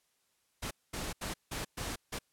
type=noise bursts at uneven times; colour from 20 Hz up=pink; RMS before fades=-38 dBFS; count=6; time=0.62-0.71 / 0.93-1.13 / 1.21-1.34 / 1.51-1.65 / 1.77-1.96 / 2.12-2.19 s; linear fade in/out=10 ms; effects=white hiss -75 dBFS RMS until 2.32 s + low-pass 12000 Hz 12 dB/octave